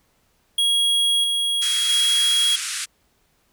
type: tone with tremolo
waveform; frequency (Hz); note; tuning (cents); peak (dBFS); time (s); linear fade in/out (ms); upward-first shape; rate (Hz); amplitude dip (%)
square; 3300; G#7; -12; -17; 0.58-2.56; 5; square; 0.76; 30
type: band-pass noise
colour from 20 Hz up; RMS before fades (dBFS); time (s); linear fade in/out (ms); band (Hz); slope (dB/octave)
white; -28; 1.61-2.86; 20; 1300 to 10000; 48
effects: pink hiss -64 dBFS RMS until 3.52 s